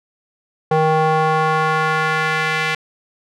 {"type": "tone with band-pass filter sweep", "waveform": "square", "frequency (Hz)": 157.1, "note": "D#3", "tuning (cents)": 17, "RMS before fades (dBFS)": -17, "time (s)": [0.71, 2.75], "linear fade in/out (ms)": 5, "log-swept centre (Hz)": [670, 2200], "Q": 1.6, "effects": []}